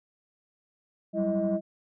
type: tone cluster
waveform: sine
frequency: 186.5 / 198.8 / 331.1 / 630 Hz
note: F#3 / G3 / E4 / D#5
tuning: +14 / +25 / +8 / +21 cents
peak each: -32 / -28 / -30 / -27 dBFS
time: 1.13-1.61 s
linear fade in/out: 50 ms
effects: tanh soft clip ceiling -18 dBFS